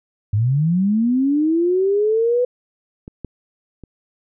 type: linear sweep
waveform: sine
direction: up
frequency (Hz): 98 to 500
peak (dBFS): -14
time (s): 0.33-2.45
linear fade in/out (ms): 5
type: clicks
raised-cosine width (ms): 3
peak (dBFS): -21 / -16 / -24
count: 3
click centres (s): 3.079 / 3.247 / 3.837
effects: none